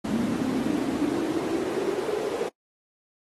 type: noise with high-pass filter sweep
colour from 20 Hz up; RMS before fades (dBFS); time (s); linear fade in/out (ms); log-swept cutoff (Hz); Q
brown; -27; 0.04-2.49; 10; 220 to 450; 6.2
effects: noise-tail reverb RT60 0.1 s tail -24 dB re dry + AAC 32 kbps